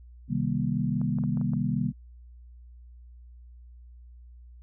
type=chord; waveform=sine; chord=C minor seventh; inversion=none; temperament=equal with one note detuned; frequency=130.81 / 155.56 / 196 / 237 Hz; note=C3 / Eb3 / G3 / Bb3; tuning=0 / 0 / 0 / +29 cents; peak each=-30 dBFS; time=0.28-1.93 s; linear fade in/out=50 ms
type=clicks; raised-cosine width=1 ms; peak=-31 dBFS; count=6; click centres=1.015 / 1.186 / 1.238 / 1.373 / 1.413 / 1.535 s
effects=added 60 Hz sine -46 dBFS peak until 4.62 s